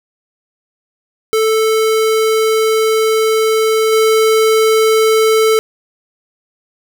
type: tone with level steps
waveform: square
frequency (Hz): 440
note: A4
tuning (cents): 0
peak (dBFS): -11 / -9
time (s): 1.33-5.59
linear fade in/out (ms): 0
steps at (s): 3.92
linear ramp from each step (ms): 10
effects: none